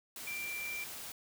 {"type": "tone in noise", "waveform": "sine", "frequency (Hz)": 2358, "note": "D7", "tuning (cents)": 6, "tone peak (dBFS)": -38, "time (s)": [0.27, 0.84], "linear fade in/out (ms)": 2, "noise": "white", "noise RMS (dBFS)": -45, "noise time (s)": [0.16, 1.12], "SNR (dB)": 4, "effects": []}